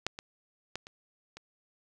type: clicks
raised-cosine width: 0.2 ms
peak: -12 / -23 / -18 / -29 / -28 dBFS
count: 5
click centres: 0.066 / 0.189 / 0.756 / 0.869 / 1.37 s
effects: none